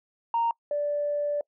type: tone pair in turn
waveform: sine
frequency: 928 / 584.4 Hz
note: A#5 / D5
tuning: -8 / -9 cents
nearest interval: minor sixth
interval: 801 cents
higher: first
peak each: -21 / -24 dBFS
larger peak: first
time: 0.34-0.51 / 0.71-1.41 s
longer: second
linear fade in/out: 2 ms
effects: noise-tail reverb RT60 0.1 s tail -25 dB re dry + tanh soft clip ceiling -18 dBFS